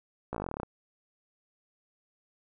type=slowing click train; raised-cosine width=1 ms; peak=-20 dBFS; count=14; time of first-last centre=0.33-0.632 s; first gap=16 ms; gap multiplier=1.06; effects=none